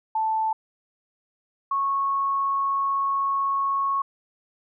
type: tone pair in turn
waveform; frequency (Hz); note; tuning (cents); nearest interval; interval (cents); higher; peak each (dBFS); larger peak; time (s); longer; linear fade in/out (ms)
sine; 880 / 1101; A5 / C#6; 0 / -12; major third; 388; second; -21; neither; 0.15-0.53 / 1.71-4.02; second; 5
effects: none